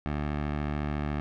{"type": "tone with low-pass filter", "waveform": "15% pulse", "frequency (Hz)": 73.9, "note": "D2", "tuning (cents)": 11, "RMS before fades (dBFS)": -31, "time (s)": [0.06, 1.2], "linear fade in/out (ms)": 0, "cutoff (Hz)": 2200, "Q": 0.98, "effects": []}